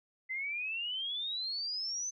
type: exponential sweep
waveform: sine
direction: up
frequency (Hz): 2030 to 6210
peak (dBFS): -34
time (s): 0.29-2.11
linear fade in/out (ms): 20
effects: none